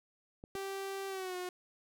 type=clicks; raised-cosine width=2 ms; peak=-34 dBFS; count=2; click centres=0.439 / 0.553 s
type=tone with pitch glide; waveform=sawtooth; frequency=390.1 to 361.9 Hz; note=G4 to F#4; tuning=-8 to -38 cents; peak=-34 dBFS; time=0.55-1.49 s; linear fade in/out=2 ms; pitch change=-130 cents; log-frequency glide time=1.08-1.36 s
effects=none